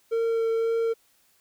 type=tone with vibrato; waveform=triangle; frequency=455.4 Hz; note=A#4; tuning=40 cents flat; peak=-20 dBFS; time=0.11-0.94 s; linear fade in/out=20 ms; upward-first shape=sine; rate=1.9 Hz; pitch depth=10 cents each way; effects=white hiss -64 dBFS RMS until 1.4 s